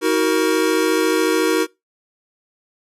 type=tone cluster; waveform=square; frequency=319.3 / 373.2 / 466.1 Hz; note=D#4 / F#4 / A#4; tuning=+45 / +15 / 0 cents; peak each=-20 dBFS; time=0.01-1.67 s; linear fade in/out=50 ms; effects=noise-tail reverb RT60 0.2 s tail -21 dB re dry + resampled to 32000 Hz